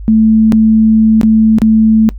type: tone with dropouts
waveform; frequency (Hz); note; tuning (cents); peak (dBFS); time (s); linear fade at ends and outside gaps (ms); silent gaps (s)
sine; 220; A3; 0; -4; 0.08-2.09; 0; 0.522-0.53 / 1.213-1.232 / 1.585-1.618
effects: noise-tail reverb RT60 0.1 s tail -21 dB re dry + added 50 Hz sine -22 dBFS peak until 2.18 s